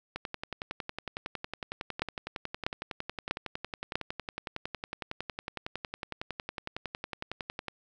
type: two click trains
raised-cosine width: 0.3 ms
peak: -12 / -19 dBFS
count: 4 / 83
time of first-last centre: 2.02-3.955 / 0.16-7.683 s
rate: 1.55 / 10.9 Hz
effects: none